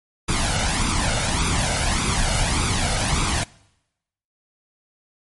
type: noise with flanger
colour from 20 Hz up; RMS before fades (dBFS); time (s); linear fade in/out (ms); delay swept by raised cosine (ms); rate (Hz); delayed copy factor
pink; -21; 0.28-3.44; 10; 0.82 to 1.41; 1.7; +0.65
effects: noise-tail reverb RT60 0.9 s tail -23 dB re dry + MP3 48 kbps